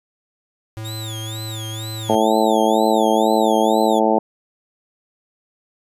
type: tone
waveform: square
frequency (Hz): 110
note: A2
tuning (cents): 0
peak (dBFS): -28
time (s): 0.77-2.15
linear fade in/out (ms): 0
type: tone with vibrato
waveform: sawtooth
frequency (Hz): 3598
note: A7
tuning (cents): +38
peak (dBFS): -28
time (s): 0.84-4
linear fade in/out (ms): 20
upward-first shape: sine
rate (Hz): 2.1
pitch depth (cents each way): 200
type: harmonic tone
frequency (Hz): 110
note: A2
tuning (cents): 0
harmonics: 2 / 3 / 4 / 5 / 6 / 7 / 8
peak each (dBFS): -21 / -21 / -21 / -21 / -21 / -21 / -21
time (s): 2.09-4.19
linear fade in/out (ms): 5
effects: resampled to 32000 Hz